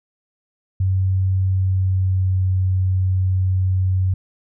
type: tone with pitch glide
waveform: sine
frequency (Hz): 94.5 to 93.41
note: F#2 to F#2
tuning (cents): +37 to +17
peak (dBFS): -15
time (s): 0.8-4.14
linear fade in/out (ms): 5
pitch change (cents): -20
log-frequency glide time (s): 1.46-2.46
effects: none